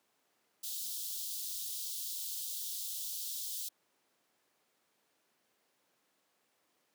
white high-pass noise, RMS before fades -40 dBFS, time 0.63-3.69 s, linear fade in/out 10 ms, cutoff 3300 Hz, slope 48 dB/octave, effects pink hiss -75 dBFS RMS until 6.94 s + high-pass 300 Hz 12 dB/octave

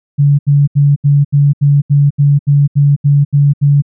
sine tone bursts, 143 Hz, D3, 46 cents flat, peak -5 dBFS, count 13, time 0.18-3.822 s, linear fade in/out 20 ms, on 210 ms, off 76 ms, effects none

